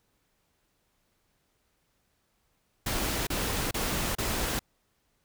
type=noise bursts; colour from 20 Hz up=pink; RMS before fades=-30 dBFS; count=4; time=2.86-4.593 s; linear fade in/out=5 ms; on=410 ms; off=31 ms; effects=pink hiss -73 dBFS RMS until 5.24 s